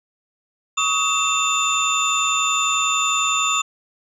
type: tone cluster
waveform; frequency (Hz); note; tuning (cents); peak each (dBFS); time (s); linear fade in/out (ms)
sine; 1131 / 1262 / 2689 / 3587 / 7020; C#6 / D#6 / E7 / A7 / A8; +34 / +24 / +34 / +33 / -5; -23; 0.77-3.62; 10
effects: tanh soft clip ceiling -9 dBFS